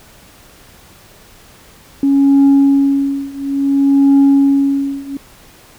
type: tone with tremolo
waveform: sine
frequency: 277.2 Hz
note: C#4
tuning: in tune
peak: -3 dBFS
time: 2.03-5.17 s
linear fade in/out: 2 ms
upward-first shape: triangle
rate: 0.58 Hz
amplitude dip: 95%
effects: tanh soft clip ceiling -4 dBFS + pink hiss -43 dBFS RMS until 5.78 s